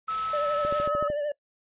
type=band-stop noise; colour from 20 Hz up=white; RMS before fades=-37 dBFS; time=0.07-0.9 s; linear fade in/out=50 ms; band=250 to 390 Hz; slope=96 dB/octave
type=tone with pitch glide; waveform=sine; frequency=1300 to 1280.6 Hz; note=E6 to D#6; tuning=-24 to +49 cents; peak=-27 dBFS; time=0.08-1.08 s; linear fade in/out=5 ms; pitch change=-27 cents; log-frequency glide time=0.7-0.9 s
type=tone with vibrato; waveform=triangle; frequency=587.3 Hz; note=D5; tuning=in tune; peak=-24 dBFS; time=0.33-1.32 s; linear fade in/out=5 ms; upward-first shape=triangle; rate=12 Hz; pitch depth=51 cents each way
type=click train; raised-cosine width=2 ms; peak=-22 dBFS; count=7; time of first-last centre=0.65-1.101 s; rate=13.3 Hz
effects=noise-tail reverb RT60 0.1 s tail -22 dB re dry + resampled to 8000 Hz